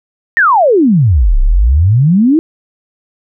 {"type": "exponential two-way sweep", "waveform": "sine", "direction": "down then up", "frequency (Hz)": [1891, 30.19, 335.3], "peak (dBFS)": -5, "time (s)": [0.37, 2.39], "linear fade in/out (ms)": 0, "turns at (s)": 1.39, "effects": []}